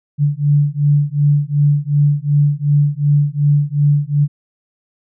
sine beating tone pair, 144.1 / 146.8 Hz, D3 / D3, -33 / 0 cents, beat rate 2.7 Hz, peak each -14 dBFS, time 0.18-4.28 s, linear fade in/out 50 ms, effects none

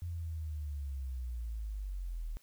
sine linear sweep, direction down, 87.1 to 37.83 Hz, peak -36 dBFS, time 0.02-2.37 s, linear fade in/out 0 ms, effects white hiss -67 dBFS RMS until 2.42 s

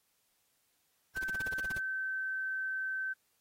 sine tone, 1542 Hz, G6, 29 cents flat, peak -33 dBFS, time 1.15-3.14 s, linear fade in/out 20 ms
pink noise bursts, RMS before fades -43 dBFS, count 11, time 1.16-1.781 s, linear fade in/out 5 ms, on 21 ms, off 39 ms
effects white hiss -75 dBFS RMS until 3.4 s + AAC 48 kbps

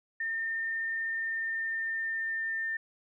sine tone with pitch glide, 1812 to 1801.6 Hz, A#6 to A6, -50 to +40 cents, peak -30 dBFS, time 0.2-2.77 s, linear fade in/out 5 ms, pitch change -10 cents, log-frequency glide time 1.05-2.53 s, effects none

